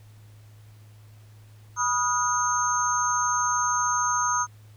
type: tone cluster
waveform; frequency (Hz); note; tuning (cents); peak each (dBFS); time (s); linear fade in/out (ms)
sine; 980 / 1247 / 1436 / 6360; B5 / D#6 / F6 / G8; -14 / +3 / +48 / +24; -26 / -26 / -32 / -27; 1.76-4.47; 50
effects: added 106 Hz sine -47 dBFS peak until 4.76 s + pink hiss -60 dBFS RMS until 4.76 s